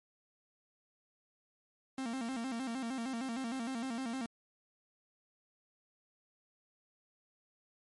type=tone with vibrato; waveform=45% pulse; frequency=246.9 Hz; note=B3; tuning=in tune; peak=-36 dBFS; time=1.98-4.26 s; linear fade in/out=2 ms; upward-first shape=square; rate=6.5 Hz; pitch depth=120 cents each way; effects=MP3 48 kbps